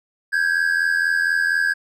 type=tone pair together; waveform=triangle; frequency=1577 / 1661.2 Hz; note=G6 / G#6; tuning=+10 / 0 cents; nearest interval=minor second; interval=90 cents; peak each=-18 dBFS; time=0.32-1.74 s; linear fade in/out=20 ms; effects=none